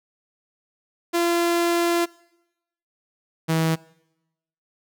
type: tone pair in turn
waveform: sawtooth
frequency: 342.5 / 161.64 Hz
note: F4 / E3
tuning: -34 / -34 cents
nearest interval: octave + minor second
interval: 1300 cents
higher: first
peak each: -15 dBFS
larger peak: neither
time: 1.13-2.06 / 3.48-3.76 s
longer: first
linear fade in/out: 20 ms
effects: noise-tail reverb RT60 0.9 s tail -23 dB re dry